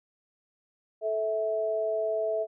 sine tone pair together, 435.8 / 653 Hz, A4 / E5, -17 / -17 cents, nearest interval perfect fifth, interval 700 cents, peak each -31 / -27 dBFS, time 1.01-2.47 s, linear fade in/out 50 ms, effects none

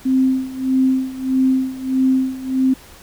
sine tone with tremolo, 261.6 Hz, C4, in tune, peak -11 dBFS, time 0.05-2.74 s, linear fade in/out 10 ms, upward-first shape sine, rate 1.6 Hz, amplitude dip 85%, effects pink hiss -43 dBFS RMS until 3.02 s

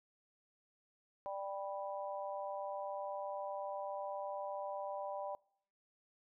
harmonic tone, 196.9 Hz, G3, 8 cents sharp, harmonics 3 / 4 / 5, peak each -42 / -44 / -46 dBFS, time 1.26-5.35 s, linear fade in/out 0 ms, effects noise-tail reverb RT60 0.6 s tail -24 dB re dry

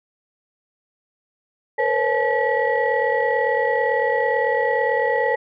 sine tone cluster, 460 / 497.9 / 547 / 860 / 1934 Hz, A#4 / B4 / C#5 / A5 / B6, -23 / +14 / -23 / -40 / -37 cents, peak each -23 dBFS, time 1.78-5.36 s, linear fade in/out 10 ms, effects tanh soft clip ceiling -9 dBFS

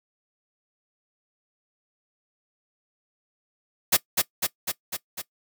white noise with echo, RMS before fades -18 dBFS, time 3.92-3.97 s, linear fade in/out 10 ms, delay 250 ms, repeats 5, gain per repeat -3 dB, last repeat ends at 5.22 s, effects noise-tail reverb RT60 0.1 s tail -19 dB re dry

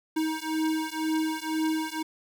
square beating tone pair, 314.9 / 316.9 Hz, D#4 / D#4, +21 / +32 cents, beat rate 2 Hz, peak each -30 dBFS, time 0.16-2.03 s, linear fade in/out 10 ms, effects none

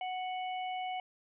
harmonic tone, 740 Hz, F#5, in tune, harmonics 1 / 3 / 4, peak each -35 / -45 / -47 dBFS, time 0.01-1 s, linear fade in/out 2 ms, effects none

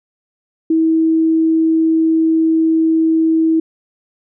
sine tone, 322.6 Hz, E4, 37 cents flat, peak -10 dBFS, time 0.7-3.6 s, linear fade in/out 5 ms, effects none

